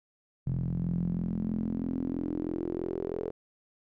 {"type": "tone with band-pass filter sweep", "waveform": "sawtooth", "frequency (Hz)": 43.09, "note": "F1", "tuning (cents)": -22, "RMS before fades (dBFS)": -32, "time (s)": [0.46, 3.31], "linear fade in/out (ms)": 10, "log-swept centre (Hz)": [140, 440], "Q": 5.7, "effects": []}